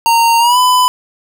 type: tone with pitch glide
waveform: square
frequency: 924 to 1001.8 Hz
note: A#5 to B5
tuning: -16 to +24 cents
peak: -8 dBFS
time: 0.06-0.88 s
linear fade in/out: 0 ms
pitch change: +140 cents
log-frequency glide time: 0.39-0.58 s
effects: none